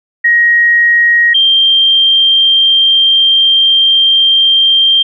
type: tone pair in turn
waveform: sine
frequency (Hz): 1886 / 3172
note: A#6 / G7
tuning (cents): +20 / +20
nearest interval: major sixth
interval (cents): 900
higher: second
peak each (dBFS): -5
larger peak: neither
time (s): 0.24-1.34 / 1.34-5.03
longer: second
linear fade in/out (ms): 10
effects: none